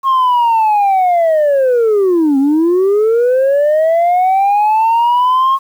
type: linear two-way sweep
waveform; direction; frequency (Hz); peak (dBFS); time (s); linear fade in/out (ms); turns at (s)
sine; down then up; 1086 to 266.1 to 1086; -6; 0.03-5.59; 50; 2.38
effects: tanh soft clip ceiling -7 dBFS + 7-bit